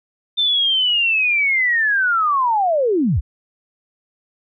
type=linear sweep; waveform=sine; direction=down; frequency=3589 to 45.43 Hz; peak=-14 dBFS; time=0.37-3.21 s; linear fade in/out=20 ms; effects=none